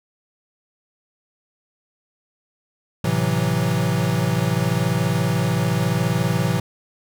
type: chord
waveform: square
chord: F# half-diminished seventh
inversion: first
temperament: equal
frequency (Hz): 110 / 130.81 / 164.81 / 185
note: A2 / C3 / E3 / F#3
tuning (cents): 0 / 0 / 0 / 0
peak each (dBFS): -25 / -24 / -23 / -27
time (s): 3.04-6.6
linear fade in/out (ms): 5
effects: none